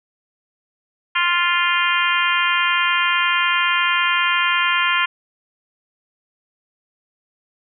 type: harmonic tone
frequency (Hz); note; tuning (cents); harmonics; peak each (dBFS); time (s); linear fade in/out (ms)
349.2; F4; 0; 3 / 4 / 5 / 6 / 7 / 8 / 9; -21 / -22 / -23 / -24 / -24 / -25 / -26; 1.15-5.06; 10
effects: none